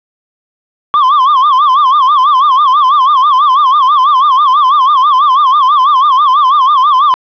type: tone with vibrato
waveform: triangle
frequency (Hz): 1108.7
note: C#6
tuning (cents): 0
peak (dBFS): -3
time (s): 0.94-7.14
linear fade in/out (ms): 0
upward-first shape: sine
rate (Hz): 6.1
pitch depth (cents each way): 160
effects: resampled to 11025 Hz + 7-bit